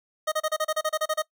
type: tone bursts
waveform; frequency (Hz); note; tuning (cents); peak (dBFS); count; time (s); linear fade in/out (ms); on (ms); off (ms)
25% pulse; 622.3; D#5; 0; -19; 12; 0.27-1.222; 10; 50; 32
effects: noise-tail reverb RT60 0.1 s tail -22 dB re dry